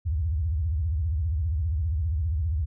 sine tone with vibrato, 78.4 Hz, D#2, 14 cents sharp, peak -23 dBFS, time 0.05-2.66 s, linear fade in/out 20 ms, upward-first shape sine, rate 15 Hz, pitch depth 270 cents each way, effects none

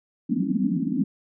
pink band-pass noise, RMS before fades -24 dBFS, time 0.29-1.04 s, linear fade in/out 5 ms, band 170 to 300 Hz, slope 96 dB/octave, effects none

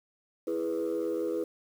sine chord, E major, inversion none, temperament equal, 329.6 / 415.3 / 493.9 Hz, E4 / G#4 / B4, 0 / 0 / 0 cents, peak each -31 / -32 / -31 dBFS, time 0.47-1.44 s, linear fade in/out 5 ms, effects tanh soft clip ceiling -24 dBFS + 9-bit

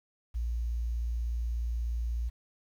sine tone, 58.27 Hz, A#1, in tune, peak -29 dBFS, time 0.34-2.3 s, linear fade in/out 20 ms, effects 10-bit

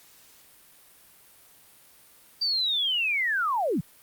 sine linear sweep, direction down, 4699 to 122 Hz, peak -23 dBFS, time 2.41-3.81 s, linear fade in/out 10 ms, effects white hiss -55 dBFS RMS until 4.02 s + Opus 48 kbps

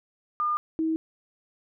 sine tone pair in turn, 1210 / 320.5 Hz, D#6 / E4, -49 / -49 cents, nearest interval octave + major seventh, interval 2300 cents, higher first, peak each -23 dBFS, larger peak neither, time 0.4-0.57 / 0.79-0.96 s, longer neither, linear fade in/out 0 ms, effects none

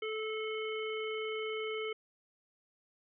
harmonic tone, 435.8 Hz, A4, 17 cents flat, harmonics 1 / 3 / 5 / 7, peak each -36 / -45 / -42 / -45 dBFS, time 0.02-1.93 s, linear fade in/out 5 ms, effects none

